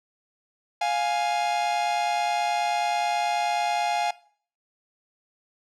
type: tone pair together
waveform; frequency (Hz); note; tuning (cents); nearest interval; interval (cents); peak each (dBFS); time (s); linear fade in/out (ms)
45% pulse; 701.3 / 830.6; F5 / G#5; +7 / 0; minor third; 293; -26 / -25; 0.81-4.11; 5
effects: noise-tail reverb RT60 0.5 s tail -20 dB re dry + low-pass 6000 Hz 12 dB/octave